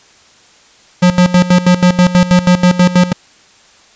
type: tone with tremolo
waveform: square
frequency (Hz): 179.4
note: F3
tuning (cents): +47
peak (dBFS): -5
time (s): 1.02-3.13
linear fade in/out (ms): 10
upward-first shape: square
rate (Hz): 6.2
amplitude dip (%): 80
effects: white hiss -45 dBFS RMS until 3.95 s + resampled to 16000 Hz